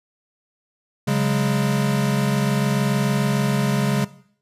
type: chord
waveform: square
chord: C# suspended fourth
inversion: none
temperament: equal with one note detuned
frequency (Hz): 138.59 / 185 / 205.6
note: C#3 / F#3 / G#3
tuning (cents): 0 / 0 / -17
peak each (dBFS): -21 / -27 / -23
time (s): 1.07-4.05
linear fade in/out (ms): 10
effects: noise-tail reverb RT60 0.6 s tail -18 dB re dry + resampled to 32000 Hz